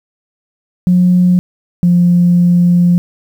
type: tone pair in turn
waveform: sine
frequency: 179.7 / 175.29 Hz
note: F3 / F3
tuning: +50 / +7 cents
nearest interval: unison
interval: 43 cents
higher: first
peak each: -5 dBFS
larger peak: neither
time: 0.87-1.39 / 1.83-2.98 s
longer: second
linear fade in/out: 0 ms
effects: tanh soft clip ceiling -1 dBFS + 7-bit